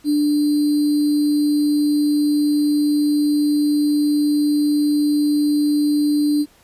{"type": "tone with sample-and-hold", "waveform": "sine", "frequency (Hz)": 295.1, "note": "D4", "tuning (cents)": 8, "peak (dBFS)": -14, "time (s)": [0.04, 6.46], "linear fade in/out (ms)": 50, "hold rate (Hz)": 4410, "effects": ["pink hiss -53 dBFS RMS until 6.63 s", "resampled to 32000 Hz"]}